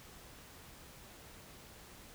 silence, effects pink hiss -55 dBFS RMS until 2.14 s

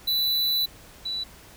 square / sine tone pair in turn, 3973 / 3955 Hz, B7 / B7, +10 / +2 cents, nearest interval unison, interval 8 cents, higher first, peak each -22 / -27 dBFS, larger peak first, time 0.07-0.66 / 1.05-1.24 s, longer first, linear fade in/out 10 ms, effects added 60 Hz sine -57 dBFS peak until 1.56 s + pink hiss -49 dBFS RMS until 1.56 s

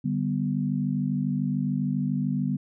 sine chord, G major, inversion second, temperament equal with one note detuned, 146.83 / 193.97 / 246.9 Hz, D3 / G3 / B3, 0 / -18 / 0 cents, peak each -28 dBFS, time 0.04-2.57 s, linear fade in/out 10 ms, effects none

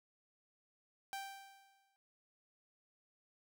sawtooth tone with exponential decay, 784 Hz, G5, in tune, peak -36 dBFS, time 1.13-1.96 s, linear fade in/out 0 ms, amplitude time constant 180 ms, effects none

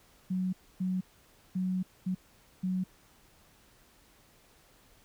sine tone bursts at uneven times, 185 Hz, F#3, in tune, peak -28 dBFS, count 5, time 0.3-0.53 / 0.8-1.01 / 1.55-1.83 / 2.06-2.15 / 2.63-2.84 s, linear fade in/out 10 ms, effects pink hiss -62 dBFS RMS until 5.04 s

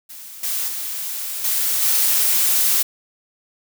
blue noise with level steps, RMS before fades -37 / -23 / -27 / -20 / -17 dBFS, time 0.09-2.83 s, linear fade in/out 10 ms, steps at 0.43 / 0.68 / 1.44 / 1.82 s, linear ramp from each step 5 ms, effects none

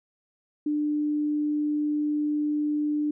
sine tone, 298 Hz, D4, 25 cents sharp, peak -23 dBFS, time 0.66-3.11 s, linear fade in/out 5 ms, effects none

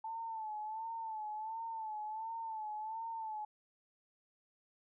sine tone with vibrato, 880 Hz, A5, in tune, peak -39 dBFS, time 0.04-3.45 s, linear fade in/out 5 ms, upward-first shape sine, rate 1.4 Hz, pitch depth 64 cents each way, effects none

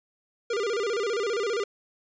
square tone with vibrato, 434.7 Hz, A4, 21 cents flat, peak -26 dBFS, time 0.5-1.64 s, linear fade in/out 5 ms, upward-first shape square, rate 15 Hz, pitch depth 140 cents each way, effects resampled to 16000 Hz

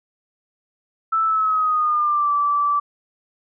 sine tone with pitch glide, 1318.5 to 1161.2 Hz, E6 to D6, 0 to -20 cents, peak -16 dBFS, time 1.12-2.8 s, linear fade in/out 10 ms, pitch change -220 cents, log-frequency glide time 1.25-2.32 s, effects none

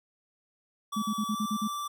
square tone with pitch glide, 1149 to 1168.4 Hz, D6 to D6, -38 to -9 cents, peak -33 dBFS, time 0.92-1.88 s, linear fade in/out 10 ms, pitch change +29 cents, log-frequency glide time 1.27-1.41 s
sine tone bursts, 213.4 Hz, G#3, 47 cents sharp, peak -27 dBFS, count 7, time 0.96-1.679 s, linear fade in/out 10 ms, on 65 ms, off 44 ms
effects none

